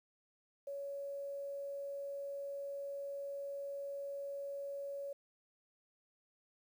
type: tone with quantisation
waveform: sine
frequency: 560 Hz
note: C#5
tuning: 18 cents sharp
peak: -40 dBFS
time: 0.67-5.13 s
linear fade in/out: 5 ms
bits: 11
effects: none